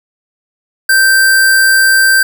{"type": "tone with sample-and-hold", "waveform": "sine", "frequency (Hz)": 1561, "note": "G6", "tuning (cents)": -8, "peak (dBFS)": -5, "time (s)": [0.89, 2.23], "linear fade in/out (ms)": 5, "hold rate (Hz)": 6300, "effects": []}